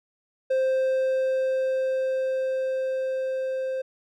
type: tone with level ramp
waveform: triangle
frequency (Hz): 524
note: C5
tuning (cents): +2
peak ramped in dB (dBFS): -18 to -24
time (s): 0.5-3.82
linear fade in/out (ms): 10
effects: none